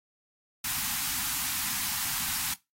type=band-stop noise; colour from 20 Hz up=white; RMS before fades=-31 dBFS; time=0.64-2.54 s; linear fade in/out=5 ms; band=290 to 770 Hz; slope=48 dB/octave; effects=noise-tail reverb RT60 0.2 s tail -19 dB re dry + AAC 48 kbps